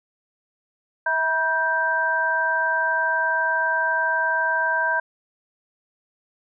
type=tone cluster; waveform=sine; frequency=649 / 963 / 1568 Hz; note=E5 / B5 / G6; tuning=-27 / -44 / 0 cents; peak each=-28 / -24 / -21 dBFS; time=1.06-5 s; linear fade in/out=5 ms; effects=none